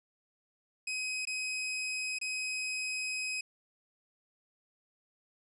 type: tone with dropouts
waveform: sawtooth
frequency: 2527 Hz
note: D#7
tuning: 26 cents sharp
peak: -30 dBFS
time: 0.87-3.41 s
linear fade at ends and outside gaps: 5 ms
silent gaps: 1.253-1.271 / 2.187-2.213 s
effects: resampled to 24000 Hz